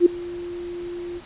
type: tone with ADSR envelope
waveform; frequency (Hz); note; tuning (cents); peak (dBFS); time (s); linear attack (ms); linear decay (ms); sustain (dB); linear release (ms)
sine; 349.2; F4; 0; -7; 0-1.21; 59; 7; -22; 39
effects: pink hiss -44 dBFS RMS until 1.25 s + resampled to 8000 Hz